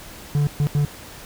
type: tone bursts at uneven times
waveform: triangle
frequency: 145.6 Hz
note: D3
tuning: 15 cents flat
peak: -14 dBFS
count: 3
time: 0.35-0.47 / 0.6-0.67 / 0.75-0.85 s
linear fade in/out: 0 ms
effects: pink hiss -40 dBFS RMS until 1.25 s